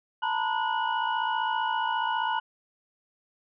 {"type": "tone cluster", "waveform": "sine", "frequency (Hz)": [886, 941, 1002, 1460, 2936], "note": ["A5", "A#5", "B5", "F#6", "F#7"], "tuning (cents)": [12, 16, 25, -24, -14], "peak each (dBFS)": [-29, -30, -32, -32, -37], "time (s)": [0.22, 2.4], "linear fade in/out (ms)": 10, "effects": ["tanh soft clip ceiling -14 dBFS"]}